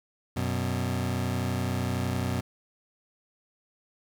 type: tone pair together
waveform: 25% pulse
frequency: 92.67 / 123.7 Hz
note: F#2 / B2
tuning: +3 / +3 cents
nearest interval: perfect fourth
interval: 500 cents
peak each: -26 dBFS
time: 0.36-2.41 s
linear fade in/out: 10 ms
effects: 10-bit